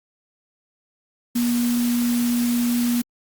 sine tone in noise, 240 Hz, B3, 49 cents flat, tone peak -18 dBFS, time 1.35-3.02 s, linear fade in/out 10 ms, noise white, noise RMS -31 dBFS, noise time 1.35-3.02 s, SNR +10 dB, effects Opus 48 kbps

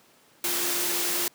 sine tone in noise, 349.2 Hz, F4, in tune, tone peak -36 dBFS, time 0.44-1.28 s, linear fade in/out 2 ms, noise white, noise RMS -27 dBFS, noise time 0.44-1.28 s, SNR -12 dB, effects pink hiss -58 dBFS RMS until 1.34 s + high-pass 200 Hz 12 dB/octave

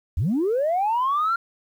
sine linear sweep, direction up, 63.3 to 1396.9 Hz, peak -18 dBFS, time 0.17-1.36 s, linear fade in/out 5 ms, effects tanh soft clip ceiling -16 dBFS + 9-bit

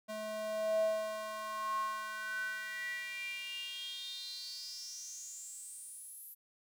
square tone with high-pass filter sweep, 215.5 Hz, A3, 36 cents flat, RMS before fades -40 dBFS, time 0.08-6.35 s, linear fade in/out 20 ms, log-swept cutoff 440 to 12000 Hz, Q 8.5, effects none

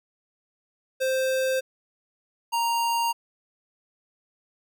square tone pair in turn, 523.3 / 932.4 Hz, C5 / A#5, 0 / 0 cents, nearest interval minor seventh, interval 1000 cents, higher second, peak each -23 / -23 dBFS, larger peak neither, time 1-1.61 / 2.52-3.13 s, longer neither, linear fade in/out 20 ms, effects none

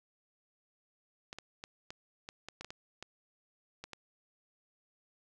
clicks, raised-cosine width 0.2 ms, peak -26 dBFS, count 12, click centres 1.329 / 1.386 / 1.639 / 1.905 / 2.289 / 2.486 / 2.61 / 2.646 / 2.705 / 3.026 / 3.84 / 3.933 s, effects none

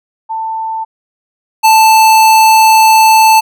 sine / square tone pair in turn, 890 / 880.8 Hz, A5 / A5, +20 / +2 cents, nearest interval unison, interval 18 cents, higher first, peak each -15 / -4 dBFS, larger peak second, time 0.29-0.85 / 1.63-3.41 s, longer second, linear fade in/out 20 ms, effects none

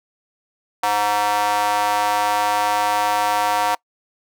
square tone with high-pass filter, 103.83 Hz, G#2, in tune, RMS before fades -19 dBFS, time 0.83-3.75 s, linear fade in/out 5 ms, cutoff 840 Hz, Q 4.5, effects noise-tail reverb RT60 0.1 s tail -24 dB re dry

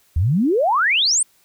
sine exponential sweep, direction up, 72.8 to 9180 Hz, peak -14 dBFS, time 0.16-1.23 s, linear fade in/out 5 ms, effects white hiss -58 dBFS RMS until 1.44 s

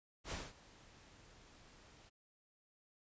pink noise with ADSR envelope, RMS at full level -42 dBFS, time 0.24-2.1 s, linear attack 74 ms, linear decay 210 ms, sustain -20 dB, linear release 21 ms, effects resampled to 16000 Hz

